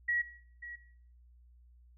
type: tone with echo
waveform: sine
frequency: 1917 Hz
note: A#6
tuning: 48 cents sharp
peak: -28 dBFS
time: 0.08-0.22 s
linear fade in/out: 10 ms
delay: 540 ms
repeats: 1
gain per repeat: -14 dB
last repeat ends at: 0.76 s
effects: noise-tail reverb RT60 0.6 s tail -17 dB re dry + added 60 Hz sine -57 dBFS peak until 1.97 s